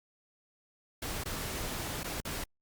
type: noise with dropouts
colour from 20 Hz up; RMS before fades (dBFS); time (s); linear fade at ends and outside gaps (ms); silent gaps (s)
pink; -37; 1.02-2.44; 5; 1.238-1.257 / 2.034-2.042 / 2.205-2.25
effects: Opus 48 kbps